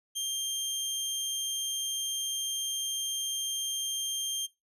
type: tone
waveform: 20% pulse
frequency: 3183 Hz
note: G7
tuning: 26 cents sharp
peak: -25 dBFS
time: 0.15-4.47 s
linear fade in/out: 20 ms
effects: noise-tail reverb RT60 0.2 s tail -18 dB re dry + resampled to 32000 Hz